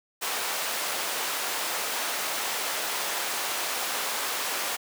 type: high-pass noise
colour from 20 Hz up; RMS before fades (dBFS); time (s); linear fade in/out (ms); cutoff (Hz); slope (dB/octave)
pink; -30; 0.21-4.77; 20; 660; 12
effects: none